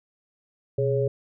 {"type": "tone cluster", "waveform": "sine", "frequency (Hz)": [125, 416.1, 553], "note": ["B2", "G#4", "C#5"], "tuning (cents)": [21, 3, -4], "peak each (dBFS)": [-25, -24, -27], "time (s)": [0.78, 1.08], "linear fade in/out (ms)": 5, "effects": []}